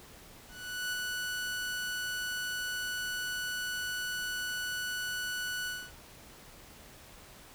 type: tone with ADSR envelope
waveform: sawtooth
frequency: 1480 Hz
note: F#6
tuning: in tune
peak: -28 dBFS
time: 0.48-5.92 s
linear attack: 450 ms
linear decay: 4 ms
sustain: -2 dB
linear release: 250 ms
effects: pink hiss -53 dBFS RMS until 7.54 s